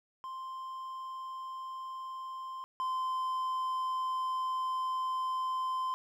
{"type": "tone pair in turn", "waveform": "triangle", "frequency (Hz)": [1046.5, 1035.1], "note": ["C6", "C6"], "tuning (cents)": [0, -19], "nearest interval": "unison", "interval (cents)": 19, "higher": "first", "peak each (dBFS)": [-37, -29], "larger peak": "second", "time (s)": [[0.24, 2.64], [2.8, 5.94]], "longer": "second", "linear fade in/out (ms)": 0, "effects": []}